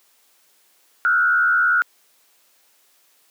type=tone with frequency modulation; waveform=sine; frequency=1433 Hz; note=F6; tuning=44 cents sharp; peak=-14 dBFS; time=1.05-1.82 s; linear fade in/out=0 ms; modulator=77.9 Hz; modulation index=0.97; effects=white hiss -59 dBFS RMS until 3.3 s + high-pass 300 Hz 12 dB/octave